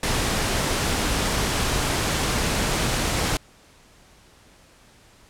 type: noise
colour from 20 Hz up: pink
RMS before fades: -23 dBFS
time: 0.03-3.37 s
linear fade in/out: 2 ms
effects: pink hiss -53 dBFS RMS until 5.29 s + low-pass 10000 Hz 12 dB/octave